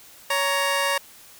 15% pulse tone pair together, 559 / 931.7 Hz, C#5 / A#5, +14 / -1 cents, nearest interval major sixth, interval 885 cents, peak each -17 / -18 dBFS, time 0.3-0.98 s, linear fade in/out 5 ms, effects white hiss -48 dBFS RMS until 1.39 s

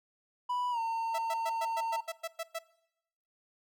triangle tone with pitch glide, 986 to 909.4 Hz, B5 to A#5, -3 to -43 cents, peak -28 dBFS, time 0.49-2.01 s, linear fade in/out 10 ms, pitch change -140 cents, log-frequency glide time 0.71-0.79 s
sawtooth tone bursts, 659.3 Hz, E5, in tune, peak -30 dBFS, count 10, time 1.14-2.59 s, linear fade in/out 10 ms, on 46 ms, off 110 ms
effects noise-tail reverb RT60 0.9 s tail -22 dB re dry

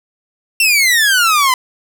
sawtooth exponential sweep, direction down, 2746 to 1000 Hz, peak -6 dBFS, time 0.6-1.54 s, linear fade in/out 2 ms, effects none

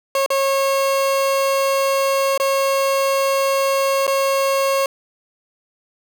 30% pulse tone with dropouts, 545 Hz, C#5, 29 cents flat, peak -13 dBFS, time 0.15-4.86 s, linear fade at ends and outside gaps 2 ms, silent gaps 0.262-0.303 / 2.377-2.399 / 4.068-4.077 s, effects none

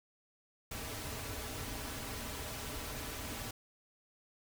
pink noise with comb filter, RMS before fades -42 dBFS, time 0.71-3.51 s, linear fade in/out 5 ms, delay 5.6 ms, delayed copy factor -0.55, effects none

